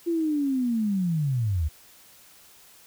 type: linear sweep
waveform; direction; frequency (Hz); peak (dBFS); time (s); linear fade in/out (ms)
sine; down; 345.5 to 70; -22; 0.06-1.69; 20
effects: white hiss -53 dBFS RMS until 2.86 s